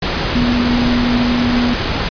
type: tone in noise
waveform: sine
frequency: 242.6 Hz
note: B3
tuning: 31 cents flat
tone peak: -13 dBFS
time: 0.35-1.74 s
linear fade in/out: 5 ms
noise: pink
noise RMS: -18 dBFS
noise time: 0.02-2.09 s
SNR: +2 dB
effects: resampled to 11025 Hz